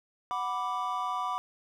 triangle chord, B minor, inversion second, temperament equal, 740 / 987.8 / 1174.7 Hz, F#5 / B5 / D6, 0 / 0 / 0 cents, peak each -34 / -32 / -31 dBFS, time 0.31-1.38 s, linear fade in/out 0 ms, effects none

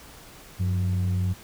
sine tone pair together, 95 / 179.34 Hz, F#2 / F3, +46 / +46 cents, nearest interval major seventh, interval 1100 cents, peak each -21 / -29 dBFS, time 0.59-1.34 s, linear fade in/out 20 ms, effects tanh soft clip ceiling -18 dBFS + pink hiss -47 dBFS RMS until 1.43 s

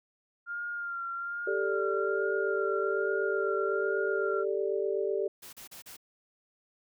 sine tone with vibrato, 1396.9 Hz, F6, in tune, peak -33 dBFS, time 0.46-4.45 s, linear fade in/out 50 ms, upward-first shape sine, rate 1.2 Hz, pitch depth 30 cents each way
sine chord, G suspended second, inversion none, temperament equal, 392 / 440 / 587.3 Hz, G4 / A4 / D5, 0 / 0 / 0 cents, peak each -30 / -32 / -35 dBFS, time 1.47-5.28 s, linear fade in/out 5 ms
white noise bursts, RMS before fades -47 dBFS, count 4, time 5.42-5.968 s, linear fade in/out 10 ms, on 110 ms, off 36 ms
effects none

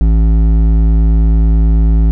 sine tone with hard clipping, 54.6 Hz, A1, 13 cents flat, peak -8 dBFS, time 0.01-2.11 s, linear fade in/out 0 ms, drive 10 dB, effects none

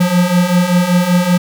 square beating tone pair, 174.61 / 179.81 Hz, F3 / F#3, 0 / -49 cents, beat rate 5.2 Hz, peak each -16 / -12 dBFS, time 0-1.38 s, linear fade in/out 10 ms, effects none

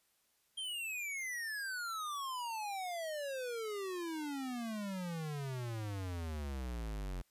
square exponential sweep, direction down, 3200 to 43.65 Hz, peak -39 dBFS, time 0.57-7.22 s, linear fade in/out 10 ms, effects white hiss -75 dBFS RMS until 7.3 s + resampled to 32000 Hz

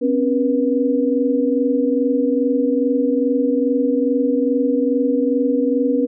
sine tone cluster, 256.4 / 278.8 / 482.6 Hz, C4 / C#4 / B4, -35 / +10 / -40 cents, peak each -19 dBFS, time 0.01-6.07 s, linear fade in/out 20 ms, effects none

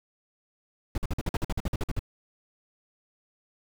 brown noise bursts, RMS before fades -27 dBFS, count 14, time 0.95-1.993 s, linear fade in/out 2 ms, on 29 ms, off 49 ms, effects none

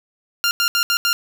15% pulse tone bursts at uneven times, 1396.9 Hz, F6, in tune, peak -9 dBFS, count 5, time 0.44-0.51 / 0.6-0.68 / 0.75-0.83 / 0.9-0.97 / 1.05-1.13 s, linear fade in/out 0 ms, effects none

